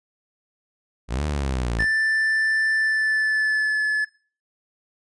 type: linear two-way sweep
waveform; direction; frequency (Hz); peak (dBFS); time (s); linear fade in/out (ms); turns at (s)
sawtooth; up then down; 53 to 76.4 to 53; -19; 1.08-1.86; 50; 1.24
type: tone with pitch glide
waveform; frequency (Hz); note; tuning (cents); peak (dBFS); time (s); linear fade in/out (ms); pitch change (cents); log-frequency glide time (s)
triangle; 1767 to 1722.7; A6 to A6; +7 to -37; -17; 1.79-4.05; 10; -44; 2.74-3.82
effects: noise-tail reverb RT60 0.4 s tail -20 dB re dry + resampled to 22050 Hz